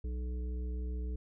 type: harmonic tone with a mistuned harmonic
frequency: 61.74 Hz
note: B1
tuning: in tune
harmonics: 1 / 3 / 5 / 7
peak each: -34 / -49 / -51 / -51 dBFS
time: 0.04-1.16 s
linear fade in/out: 5 ms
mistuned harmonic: 3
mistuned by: +31 cents
effects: none